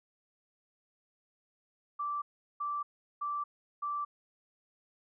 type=tone bursts; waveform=sine; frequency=1168 Hz; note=D6; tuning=10 cents flat; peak=-32 dBFS; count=4; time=1.99-4.05 s; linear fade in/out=10 ms; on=230 ms; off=380 ms; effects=none